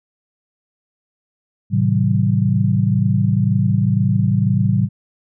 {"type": "chord", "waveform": "sine", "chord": "A diminished seventh", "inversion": "none", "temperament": "just", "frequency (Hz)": [110, 132, 158.4, 190.08], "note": ["A2", "C3", "Eb3", "Gb3"], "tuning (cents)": [0, 16, 31, 47], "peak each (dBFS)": [-17, -19, -22, -18], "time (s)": [1.7, 4.89], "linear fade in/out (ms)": 50, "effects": []}